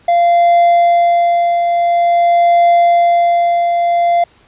triangle tone with tremolo, 691 Hz, F5, 19 cents flat, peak -4 dBFS, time 0.08-4.24 s, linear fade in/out 5 ms, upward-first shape triangle, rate 0.48 Hz, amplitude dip 45%, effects pink hiss -49 dBFS RMS until 4.47 s + resampled to 8000 Hz

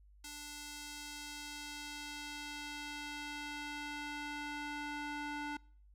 square tone with band-pass filter sweep, 293.7 Hz, D4, in tune, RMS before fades -44 dBFS, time 0.24-5.57 s, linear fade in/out 5 ms, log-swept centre 7100 to 1400 Hz, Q 0.74, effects noise-tail reverb RT60 0.5 s tail -25 dB re dry + added 50 Hz sine -59 dBFS peak until 5.94 s

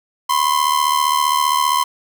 45% pulse ring-modulated tone, 1035 Hz, C6, 19 cents flat, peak -11 dBFS, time 0.29-1.84 s, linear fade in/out 10 ms, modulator 37.6 Hz, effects 7-bit

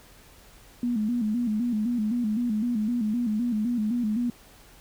sine tone with vibrato, 227 Hz, A#3, 46 cents flat, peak -23 dBFS, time 0.83-4.3 s, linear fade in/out 2 ms, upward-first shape square, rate 3.9 Hz, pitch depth 110 cents each way, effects added 41 Hz sine -57 dBFS peak until 4.8 s + pink hiss -53 dBFS RMS until 4.8 s

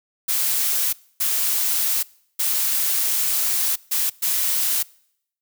blue noise bursts at uneven times, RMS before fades -21 dBFS, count 5, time 0.28-0.93 / 1.2-2.03 / 2.39-3.76 / 3.91-4.1 / 4.22-4.83 s, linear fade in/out 10 ms, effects noise-tail reverb RT60 0.7 s tail -24 dB re dry

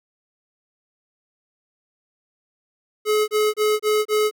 square tone bursts, 425.9 Hz, G#4, 44 cents sharp, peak -17 dBFS, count 5, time 3.05-4.312 s, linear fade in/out 50 ms, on 230 ms, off 28 ms, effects none

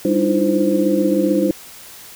sine tone cluster, 197.7 / 297 / 312.8 / 339.7 / 519 Hz, G3 / D4 / D#4 / F4 / C5, +15 / +20 / +9 / -48 / -14 cents, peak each -20 dBFS, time 0.05-1.51 s, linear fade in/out 2 ms, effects white hiss -39 dBFS RMS until 2.15 s

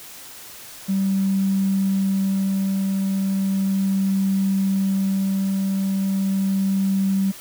triangle tone with tremolo, 193.8 Hz, G3, 20 cents flat, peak -13 dBFS, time 0.88-7.32 s, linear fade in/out 20 ms, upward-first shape sine, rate 0.36 Hz, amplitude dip 30%, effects tanh soft clip ceiling -15 dBFS + white hiss -40 dBFS RMS until 7.4 s

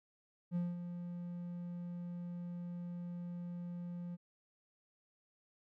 triangle tone with ADSR envelope, 174.9 Hz, F3, 3 cents sharp, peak -30 dBFS, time 0.51-4.17 s, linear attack 48 ms, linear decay 200 ms, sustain -9 dB, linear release 30 ms, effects none

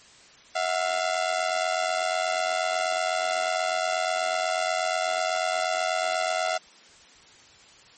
sawtooth ring-modulated tone, 688 Hz, F5, 26 cents flat, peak -17 dBFS, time 0.55-6.58 s, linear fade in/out 10 ms, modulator 44.1 Hz, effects white hiss -52 dBFS RMS until 7.97 s + MP3 32 kbps

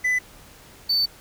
triangle tone pair in turn, 2000 / 4529 Hz, B6 / C#8, +21 / +36 cents, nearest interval octave + major second, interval 1415 cents, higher second, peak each -17 dBFS, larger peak neither, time 0.04-0.19 / 0.89-1.06 s, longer second, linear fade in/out 10 ms, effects pink hiss -48 dBFS RMS until 1.2 s

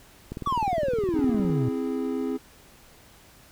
click train, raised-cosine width 3 ms, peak -20 dBFS, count 24, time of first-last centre 0.32-1.499 s, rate 19.5 Hz
triangle exponential sweep, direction down, 1174.7 to 115.9 Hz, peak -21 dBFS, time 0.46-1.69 s, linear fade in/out 5 ms
triangle chord, C augmented, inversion none, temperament equal, 261.6 / 329.6 / 415.3 Hz, C4 / E4 / G#4, 0 / 0 / 0 cents, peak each -26 / -31 / -29 dBFS, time 1.14-2.38 s, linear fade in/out 20 ms
effects pink hiss -53 dBFS RMS until 3.51 s

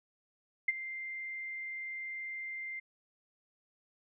sine tone with ADSR envelope, 2093 Hz, C7, in tune, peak -23 dBFS, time 0.68-2.8 s, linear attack 6 ms, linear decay 28 ms, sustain -15 dB, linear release 10 ms, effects none

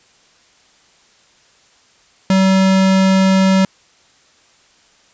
square tone, 190.7 Hz, G3, 47 cents flat, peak -10 dBFS, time 2.3-3.65 s, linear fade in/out 2 ms, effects white hiss -52 dBFS RMS until 5.13 s + resampled to 16000 Hz

